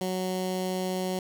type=tone with notch filter; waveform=15% pulse; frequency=185.2 Hz; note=F#3; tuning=2 cents sharp; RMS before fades=-30 dBFS; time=0.01-1.19 s; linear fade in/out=2 ms; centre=1600 Hz; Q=1.4; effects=none